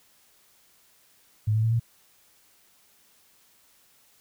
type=tone with pitch steps; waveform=sine; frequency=107.1 / 110.05 / 113.08 / 116.19 Hz; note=A2 / A2 / A2 / A#2; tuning=-46 / +1 / +48 / -5 cents; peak=-20 dBFS; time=1.47-1.798 s; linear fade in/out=10 ms; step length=82 ms; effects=white hiss -61 dBFS RMS until 4.2 s